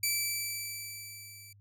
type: tone with level ramp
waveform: 10% pulse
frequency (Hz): 2321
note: D7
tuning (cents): -21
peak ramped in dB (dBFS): -18 to -41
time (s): 0.03-1.53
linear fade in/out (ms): 5
effects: added 101 Hz sine -56 dBFS peak until 1.6 s